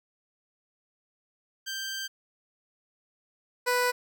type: tone pair in turn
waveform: 15% pulse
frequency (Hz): 1571 / 493.9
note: G6 / B4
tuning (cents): +3 / 0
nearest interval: octave + minor sixth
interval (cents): 2003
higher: first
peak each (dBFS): -26 / -17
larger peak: second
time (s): 1.66-2.08 / 3.66-3.92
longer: first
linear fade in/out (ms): 20
effects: none